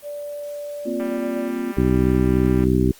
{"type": "tone", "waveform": "sine", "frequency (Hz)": 583, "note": "D5", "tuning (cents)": -13, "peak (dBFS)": -28, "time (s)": [0.02, 1.51], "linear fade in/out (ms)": 50}
{"type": "chord", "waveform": "sine", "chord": "Bb suspended second", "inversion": "none", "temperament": "just", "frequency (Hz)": [233.1, 262.2, 349.6], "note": ["Bb3", "C4", "F4"], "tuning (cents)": [0, 4, 2], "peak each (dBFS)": -27, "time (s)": [0.85, 1.73], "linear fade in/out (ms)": 20}
{"type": "click train", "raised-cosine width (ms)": 0.5, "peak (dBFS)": -22, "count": 324, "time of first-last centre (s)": [1, 2.64], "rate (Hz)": 197}
{"type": "harmonic tone", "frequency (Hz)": 63.3, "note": "B1", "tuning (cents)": 43, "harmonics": [1, 2, 3, 4, 5, 6], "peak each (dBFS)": [-22, -22, -22, -22, -22, -22], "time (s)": [1.77, 2.92], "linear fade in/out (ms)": 5}
{"effects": ["white hiss -48 dBFS RMS until 2.99 s", "Opus 32 kbps"]}